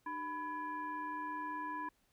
sine tone with frequency modulation, 994 Hz, B5, 11 cents sharp, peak -38 dBFS, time 0.06-1.89 s, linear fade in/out 5 ms, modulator 691 Hz, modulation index 0.78, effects pink hiss -75 dBFS RMS until 2.12 s

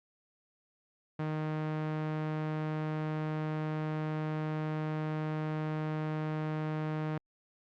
sawtooth tone, 154.8 Hz, D#3, 9 cents flat, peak -28 dBFS, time 1.19-7.18 s, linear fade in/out 5 ms, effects low-pass 2000 Hz 12 dB/octave + Opus 48 kbps

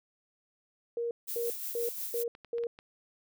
sine tone bursts, 470 Hz, A#4, 14 cents sharp, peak -30 dBFS, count 5, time 0.97-2.67 s, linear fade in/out 2 ms, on 140 ms, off 250 ms
violet noise with tremolo, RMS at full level -36 dBFS, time 1.27-2.24 s, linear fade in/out 20 ms, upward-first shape sine, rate 5.6 Hz, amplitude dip 45%
clicks, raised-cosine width 0.3 ms, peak -33 dBFS, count 5, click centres 2.351 / 2.447 / 2.583 / 2.637 / 2.789 s
effects none

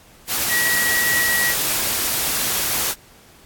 sine tone in noise, 1921 Hz, B6, 48 cents flat, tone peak -18 dBFS, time 0.48-1.55 s, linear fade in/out 50 ms, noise white, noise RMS -21 dBFS, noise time 0.27-2.95 s, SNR 0 dB, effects pink hiss -49 dBFS RMS until 3.45 s + AAC 64 kbps

